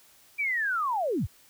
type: linear sweep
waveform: sine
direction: down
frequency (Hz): 2376 to 46.07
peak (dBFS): -25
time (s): 0.38-1.27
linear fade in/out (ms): 20
effects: white hiss -58 dBFS RMS until 1.49 s